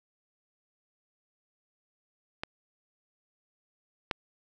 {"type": "clicks", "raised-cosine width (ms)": 0.3, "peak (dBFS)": [-17, -12], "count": 2, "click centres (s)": [2.435, 4.112], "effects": []}